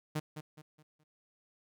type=tone with echo; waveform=sawtooth; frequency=153.2 Hz; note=D#3; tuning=27 cents flat; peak=-28 dBFS; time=0.15-0.2 s; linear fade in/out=10 ms; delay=210 ms; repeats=4; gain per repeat=-9 dB; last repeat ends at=1.04 s; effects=none